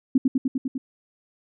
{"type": "tone with echo", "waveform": "sine", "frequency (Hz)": 261.6, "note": "C4", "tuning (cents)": 0, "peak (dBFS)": -13, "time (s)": [0.15, 0.18], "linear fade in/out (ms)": 5, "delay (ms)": 100, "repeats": 6, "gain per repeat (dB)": -2, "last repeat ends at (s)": 0.78, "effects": []}